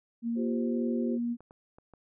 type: tone with pitch glide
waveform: sine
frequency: 233.1 to 237.6 Hz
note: A#3 to A#3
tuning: 0 to +33 cents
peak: -28 dBFS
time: 0.22-1.37 s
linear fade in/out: 50 ms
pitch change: +33 cents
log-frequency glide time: 0.34-0.71 s
type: chord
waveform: sine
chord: F suspended second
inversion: none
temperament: equal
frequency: 349.2 / 392 / 523.3 Hz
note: F4 / G4 / C5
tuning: 0 / 0 / 0 cents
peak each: -35 / -36 / -39 dBFS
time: 0.35-1.19 s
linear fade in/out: 50 ms
type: clicks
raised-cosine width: 1 ms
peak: -38 dBFS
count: 4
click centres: 1.406 / 1.509 / 1.785 / 1.937 s
effects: none